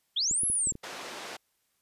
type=linear two-way sweep; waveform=sine; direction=up then down; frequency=3056 to 11175 to 7280 Hz; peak=-25 dBFS; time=0.16-0.72 s; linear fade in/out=10 ms; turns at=0.46 s
type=clicks; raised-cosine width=3 ms; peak=-28 dBFS; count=6; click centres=0.312 / 0.434 / 0.5 / 0.672 / 0.722 / 0.754 s
type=band-pass noise; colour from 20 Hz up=pink; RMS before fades=-41 dBFS; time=0.83-1.37 s; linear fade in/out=10 ms; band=390 to 6200 Hz; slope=12 dB/octave
effects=white hiss -74 dBFS RMS until 1.81 s + resampled to 32000 Hz